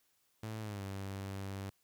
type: tone with pitch glide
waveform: sawtooth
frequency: 109.6 to 97.64 Hz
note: A2 to G2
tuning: -6 to -6 cents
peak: -36 dBFS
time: 0.43-1.7 s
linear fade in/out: 5 ms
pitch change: -200 cents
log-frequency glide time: 0.61-0.82 s
effects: white hiss -75 dBFS RMS until 1.83 s